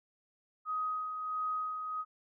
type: tone with tremolo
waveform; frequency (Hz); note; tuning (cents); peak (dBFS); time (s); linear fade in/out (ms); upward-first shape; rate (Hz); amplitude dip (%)
sine; 1256; D#6; +16; -31; 0.65-2.05; 50; sine; 1.5; 45
effects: none